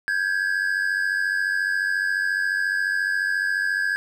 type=tone pair together; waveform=triangle; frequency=1586 / 1680.3 Hz; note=G6 / G#6; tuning=+20 / +20 cents; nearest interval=minor second; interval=100 cents; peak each=-22 dBFS; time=0.08-3.96 s; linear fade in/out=0 ms; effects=none